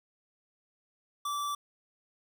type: tone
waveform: square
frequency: 1162 Hz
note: D6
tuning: 19 cents flat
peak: -32 dBFS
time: 1.25-1.55 s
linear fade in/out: 5 ms
effects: none